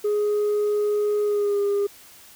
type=tone with pitch glide; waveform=sine; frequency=416.9 to 404.6 Hz; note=G#4 to G#4; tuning=+7 to -45 cents; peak=-17 dBFS; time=0.04-1.87 s; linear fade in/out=10 ms; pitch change=-52 cents; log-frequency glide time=1.23-1.6 s; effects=tanh soft clip ceiling -18 dBFS + white hiss -48 dBFS RMS until 2.35 s